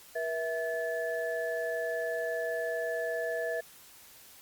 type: tone cluster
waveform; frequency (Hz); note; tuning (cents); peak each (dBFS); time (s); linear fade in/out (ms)
sine; 480.1 / 655 / 1729; B4 / E5 / A6; -49 / -11 / -31; -35 / -33 / -37; 0.15-3.61; 10
effects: white hiss -54 dBFS RMS until 4.41 s + Opus 48 kbps